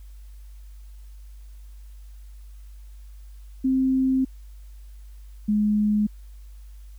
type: tone pair in turn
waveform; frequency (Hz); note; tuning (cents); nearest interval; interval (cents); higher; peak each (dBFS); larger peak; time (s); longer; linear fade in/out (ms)
sine; 262.6 / 209.9; C4 / G#3; +6 / +19; major third; 387; first; -18; neither; 3.64-4.25 / 5.48-6.07; first; 10
effects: added 50 Hz sine -40 dBFS peak until 6.98 s + white hiss -62 dBFS RMS until 6.98 s